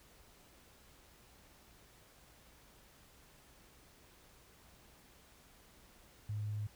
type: tone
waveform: sine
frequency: 105.2 Hz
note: G#2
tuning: 23 cents sharp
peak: -36 dBFS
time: 6.29-6.67 s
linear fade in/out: 5 ms
effects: added 60 Hz sine -70 dBFS peak until 6.75 s + pink hiss -63 dBFS RMS until 6.75 s